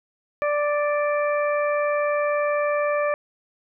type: harmonic tone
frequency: 587.3 Hz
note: D5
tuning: in tune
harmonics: 1 / 2 / 3 / 4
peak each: -21 / -27 / -31 / -33 dBFS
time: 0.42-3.14 s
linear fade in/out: 0 ms
effects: none